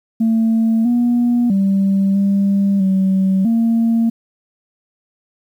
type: tone with pitch steps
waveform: sine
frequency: 224.8 / 240.6 / 195.2 / 198.1 / 190.7 / 229 Hz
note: A3 / B3 / G3 / G3 / G3 / A#3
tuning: +37 / -45 / -7 / +18 / -47 / -31 cents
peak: -10 dBFS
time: 0.2-4.1 s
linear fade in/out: 10 ms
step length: 650 ms
effects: tanh soft clip ceiling -9 dBFS + 8-bit